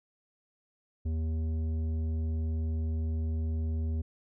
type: tone with tanh clipping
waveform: sine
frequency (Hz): 79.8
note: D#2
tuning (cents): +44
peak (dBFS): -30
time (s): 1.05-4.02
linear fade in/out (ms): 10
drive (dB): 10
effects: none